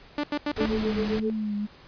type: tone bursts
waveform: sawtooth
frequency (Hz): 293.7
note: D4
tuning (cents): 0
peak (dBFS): -21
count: 4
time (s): 0.18-0.658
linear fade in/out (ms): 2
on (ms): 55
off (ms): 86
type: noise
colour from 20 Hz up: pink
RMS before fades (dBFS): -34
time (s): 0.56-1.2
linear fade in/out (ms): 5
type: tone with tremolo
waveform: sine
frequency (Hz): 434.9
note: A4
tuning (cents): -20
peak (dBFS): -24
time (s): 0.58-1.3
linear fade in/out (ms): 0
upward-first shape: sine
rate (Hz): 7.6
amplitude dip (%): 95
type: tone with vibrato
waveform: sine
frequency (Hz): 213.5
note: G#3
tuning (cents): +48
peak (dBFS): -26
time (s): 0.59-1.67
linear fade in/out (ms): 20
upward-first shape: triangle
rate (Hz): 1.8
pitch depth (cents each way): 74
effects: pink hiss -51 dBFS RMS until 1.87 s + resampled to 11025 Hz